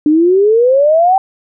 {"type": "exponential sweep", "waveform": "sine", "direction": "up", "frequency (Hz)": [293.7, 784], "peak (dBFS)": -6, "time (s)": [0.06, 1.18], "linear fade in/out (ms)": 2, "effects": []}